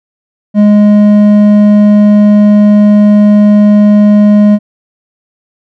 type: tone with hard clipping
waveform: sine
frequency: 207.7 Hz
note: G#3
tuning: in tune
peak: -3 dBFS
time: 0.54-4.59 s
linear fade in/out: 50 ms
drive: 6 dB
effects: none